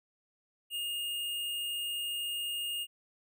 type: tone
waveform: square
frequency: 2838 Hz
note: F7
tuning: 27 cents sharp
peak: -34 dBFS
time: 0.7-2.87 s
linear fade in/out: 50 ms
effects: none